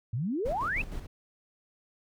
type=exponential sweep; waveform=sine; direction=up; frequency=103.9 to 2724 Hz; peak=-28 dBFS; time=0.13-0.82 s; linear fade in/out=5 ms
type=noise with tremolo; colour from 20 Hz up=brown; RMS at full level=-36 dBFS; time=0.45-1.07 s; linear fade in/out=10 ms; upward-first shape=square; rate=6.4 Hz; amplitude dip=50%
effects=none